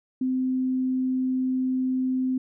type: tone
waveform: sine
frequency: 258 Hz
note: C4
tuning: 24 cents flat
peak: -22 dBFS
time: 0.21-2.38 s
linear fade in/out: 5 ms
effects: none